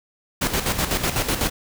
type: noise with tremolo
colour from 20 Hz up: pink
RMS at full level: -21 dBFS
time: 0.41-1.5 s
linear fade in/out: 10 ms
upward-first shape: square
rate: 8 Hz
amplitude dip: 60%
effects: none